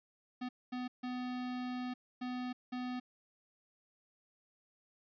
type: tone bursts at uneven times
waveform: square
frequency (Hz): 250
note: B3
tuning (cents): +21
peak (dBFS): -38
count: 5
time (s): 0.41-0.49 / 0.72-0.88 / 1.03-1.94 / 2.21-2.53 / 2.72-3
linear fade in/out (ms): 10
effects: resampled to 11025 Hz